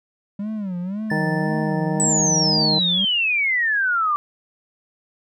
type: tone with vibrato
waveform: triangle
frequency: 196 Hz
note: G3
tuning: in tune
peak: -22 dBFS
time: 0.39-3.05 s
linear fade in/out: 5 ms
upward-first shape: sine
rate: 1.9 Hz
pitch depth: 190 cents each way
type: tone with exponential decay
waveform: triangle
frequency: 1760 Hz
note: A6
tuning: in tune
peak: -22 dBFS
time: 1.1-3.45 s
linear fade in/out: 5 ms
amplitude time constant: 510 ms
type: harmonic tone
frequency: 155.56 Hz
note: D#3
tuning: in tune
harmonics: 1 / 2 / 3 / 4 / 5 / 6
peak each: -24 / -27 / -29 / -30 / -31 / -32 dBFS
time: 1.11-2.79 s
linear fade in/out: 5 ms
type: exponential sweep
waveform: sine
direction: down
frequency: 8020 to 1162 Hz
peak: -17 dBFS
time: 2-4.16 s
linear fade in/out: 0 ms
effects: none